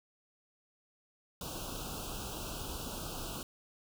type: band-stop noise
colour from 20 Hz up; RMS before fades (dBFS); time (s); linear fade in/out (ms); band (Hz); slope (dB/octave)
pink; -41; 1.41-3.43; 2; 1500 to 2600; 96
effects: none